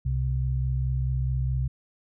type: tone pair together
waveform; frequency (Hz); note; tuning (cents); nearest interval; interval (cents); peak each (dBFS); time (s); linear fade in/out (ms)
sine; 64.82 / 129.5; C2 / C3; -16 / -17; octave; 1199; -26; 0.05-1.68; 10
effects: none